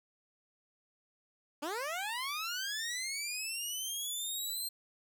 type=linear sweep; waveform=15% pulse; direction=up; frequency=275.5 to 4186 Hz; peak=-29 dBFS; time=1.62-4.69 s; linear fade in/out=10 ms; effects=none